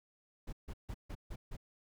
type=noise bursts; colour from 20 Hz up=brown; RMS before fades=-42 dBFS; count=6; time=0.47-1.568 s; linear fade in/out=10 ms; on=58 ms; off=150 ms; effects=none